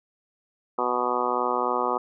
harmonic tone, 123.5 Hz, B2, in tune, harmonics 2 / 3 / 4 / 5 / 6 / 7 / 8 / 9 / 10, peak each -36 / -31 / -30 / -35 / -31 / -31 / -30 / -30 / -30 dBFS, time 0.78-1.98 s, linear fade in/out 5 ms, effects none

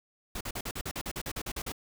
pink noise bursts, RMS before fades -36 dBFS, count 14, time 0.35-1.721 s, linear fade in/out 5 ms, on 58 ms, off 43 ms, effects none

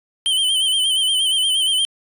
square tone with vibrato, 3095 Hz, G7, 23 cents flat, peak -16 dBFS, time 0.26-1.85 s, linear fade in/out 0 ms, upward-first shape sine, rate 8.5 Hz, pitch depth 62 cents each way, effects resampled to 32000 Hz

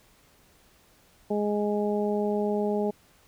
harmonic tone, 207.7 Hz, G#3, in tune, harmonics 1 / 2 / 3 / 4, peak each -28 / -27 / -32 / -35 dBFS, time 1.3-2.91 s, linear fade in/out 10 ms, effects pink hiss -60 dBFS RMS until 3.27 s

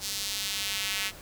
square tone with high-pass filter sweep, 101.1 Hz, G#2, 46 cents flat, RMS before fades -32 dBFS, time 0-1.12 s, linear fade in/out 50 ms, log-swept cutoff 4700 to 2400 Hz, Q 1.4, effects pink hiss -47 dBFS RMS until 1.21 s

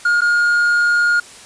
triangle tone with dropouts, 1425 Hz, F6, 34 cents sharp, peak -10 dBFS, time 0.05-1.2 s, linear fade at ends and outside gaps 5 ms, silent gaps 0.208-0.217 s, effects white hiss -39 dBFS RMS until 1.45 s + resampled to 22050 Hz

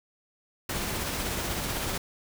pink noise with tremolo, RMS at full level -30 dBFS, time 0.69-1.98 s, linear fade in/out 5 ms, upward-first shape triangle, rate 16 Hz, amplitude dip 30%, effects none

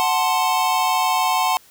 square chord, F# diminished, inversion none, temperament equal, 740 / 880 / 1046.5 Hz, F#5 / A5 / C6, 0 / 0 / 0 cents, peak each -22 dBFS, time 0-1.57 s, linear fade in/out 0 ms, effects white hiss -51 dBFS RMS until 1.7 s

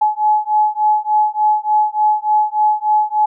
sine beating tone pair, 849 / 852.4 Hz, G#5 / G#5, +38 / +45 cents, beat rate 3.4 Hz, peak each -15 dBFS, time 0.01-3.26 s, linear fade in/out 10 ms, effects none

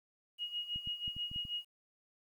sine tone with tremolo, 2883 Hz, F#7, 46 cents flat, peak -34 dBFS, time 0.38-1.65 s, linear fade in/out 50 ms, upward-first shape sine, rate 6.2 Hz, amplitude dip 75%
clicks, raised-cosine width 5 ms, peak -36 dBFS, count 7, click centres 0.76 / 0.874 / 1.079 / 1.166 / 1.315 / 1.361 / 1.452 s
effects 11-bit

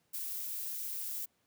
violet noise with ADSR envelope, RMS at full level -37 dBFS, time 0.13-1.26 s, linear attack 19 ms, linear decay 7 ms, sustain -2 dB, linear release 14 ms, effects pink hiss -75 dBFS RMS until 1.46 s + high-pass 100 Hz 12 dB/octave

